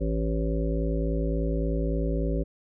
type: harmonic tone with a mistuned harmonic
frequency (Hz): 54.9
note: A1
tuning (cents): -3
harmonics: 1 / 3 / 5 / 7 / 9 / 10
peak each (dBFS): -26 / -31 / -33 / -34 / -36 / -36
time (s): 0-2.44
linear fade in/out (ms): 20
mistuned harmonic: 10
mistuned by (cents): +27
effects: none